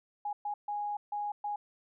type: tone bursts at uneven times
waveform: sine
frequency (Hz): 827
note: G#5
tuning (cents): -8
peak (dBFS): -32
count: 5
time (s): 0.25-0.33 / 0.45-0.54 / 0.68-0.97 / 1.12-1.32 / 1.44-1.56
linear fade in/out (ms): 5
effects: none